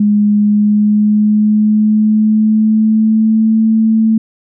sine tone with pitch glide, 207.7 to 221.3 Hz, G#3 to A3, 0 to +10 cents, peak -7 dBFS, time 0-4.18 s, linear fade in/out 5 ms, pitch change +110 cents, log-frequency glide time 0.39-3.62 s, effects none

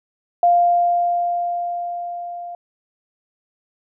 sine tone with level ramp, 698.5 Hz, F5, in tune, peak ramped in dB -10 to -29 dBFS, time 0.43-2.55 s, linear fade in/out 2 ms, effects none

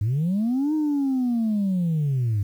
sine linear two-way sweep, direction up then down, 96.8 to 313 to 96.8 Hz, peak -18 dBFS, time 0.01-2.43 s, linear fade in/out 5 ms, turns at 0.74 s, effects tanh soft clip ceiling -18 dBFS + 9-bit

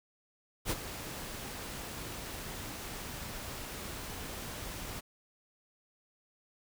pink noise with ADSR envelope, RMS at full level -31 dBFS, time 0.65-5.01 s, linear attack 54 ms, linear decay 39 ms, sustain -11 dB, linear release 20 ms, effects none

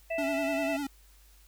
harmonic tone, 659.3 Hz, E5, in tune, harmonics 1 / 3 / 4, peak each -30 / -41 / -37 dBFS, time 0.1-0.77 s, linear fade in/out 10 ms
square tone with vibrato, 281.2 Hz, C#4, 25 cents sharp, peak -32 dBFS, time 0.18-0.87 s, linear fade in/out 5 ms, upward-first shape sine, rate 10 Hz, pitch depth 61 cents each way
effects added 50 Hz sine -56 dBFS peak until 1.47 s + white hiss -62 dBFS RMS until 1.47 s

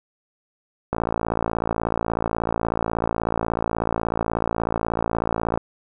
click train, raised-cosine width 1 ms, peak -8 dBFS, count 263, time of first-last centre 0.93-5.575 s, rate 56.4 Hz, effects none

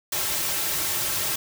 white noise with comb filter, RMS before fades -26 dBFS, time 0.12-1.36 s, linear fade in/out 5 ms, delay 4.1 ms, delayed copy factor -0.65, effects none

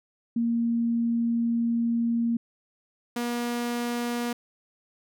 sine / sawtooth tone pair in turn, 233.1 / 239.4 Hz, A#3 / A#3, 0 / +46 cents, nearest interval unison, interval 46 cents, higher second, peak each -22 / -23 dBFS, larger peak first, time 0.36-2.37 / 3.16-4.33 s, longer first, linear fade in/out 5 ms, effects none

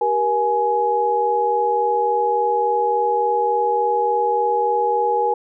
sine tone cluster, 391.2 / 474.7 / 838 Hz, G4 / A#4 / G#5, -4 / +31 / +15 cents, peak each -26 / -20 / -18 dBFS, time 0.01-5.34 s, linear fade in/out 5 ms, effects none

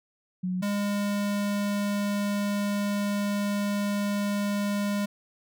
sine / square tone pair in turn, 182.9 / 203.6 Hz, F#3 / G#3, -20 / -34 cents, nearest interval major second, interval 186 cents, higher second, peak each -26 dBFS, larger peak neither, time 0.43-0.62 / 0.62-5.06 s, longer second, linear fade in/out 10 ms, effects none

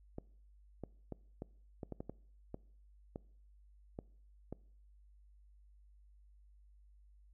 clicks, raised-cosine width 2 ms, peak -29 dBFS, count 12, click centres 0.184 / 0.837 / 1.123 / 1.421 / 1.832 / 1.923 / 2.005 / 2.096 / 2.544 / 3.159 / 3.989 / 4.526 s, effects noise-tail reverb RT60 0.6 s tail -23 dB re dry + added 50 Hz sine -60 dBFS peak until 7.33 s

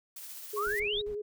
blue noise with tremolo, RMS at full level -43 dBFS, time 0.16-0.8 s, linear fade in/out 5 ms, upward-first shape sine, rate 15 Hz, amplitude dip 30%
sine tone with vibrato, 415.3 Hz, G#4, in tune, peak -33 dBFS, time 0.53-1.22 s, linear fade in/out 10 ms, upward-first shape sine, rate 11 Hz, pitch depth 33 cents each way
sine exponential sweep, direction up, 1046.5 to 3951 Hz, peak -30 dBFS, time 0.56-1.02 s, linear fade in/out 20 ms
brown noise bursts, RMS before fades -48 dBFS, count 4, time 0.66-1.151 s, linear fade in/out 5 ms, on 92 ms, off 41 ms
effects none

